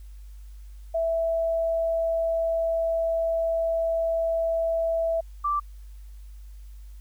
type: tone pair in turn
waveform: sine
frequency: 659.3 / 1171.4 Hz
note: E5 / D6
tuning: 0 / -5 cents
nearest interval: minor seventh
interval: 995 cents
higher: second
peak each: -22 dBFS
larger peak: neither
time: 0.94-5.21 / 5.44-5.6 s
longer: first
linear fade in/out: 10 ms
effects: added 50 Hz sine -40 dBFS peak until 7 s + white hiss -63 dBFS RMS until 7 s